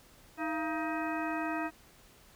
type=harmonic tone with a mistuned harmonic; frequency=315.2 Hz; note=D#4; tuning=23 cents sharp; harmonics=1 / 2 / 3 / 4 / 5 / 6 / 8; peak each=-35 / -38 / -40 / -41 / -42 / -43 / -44 dBFS; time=0.37-1.71 s; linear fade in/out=50 ms; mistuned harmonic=2; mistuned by=+140 cents; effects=pink hiss -59 dBFS RMS until 2.35 s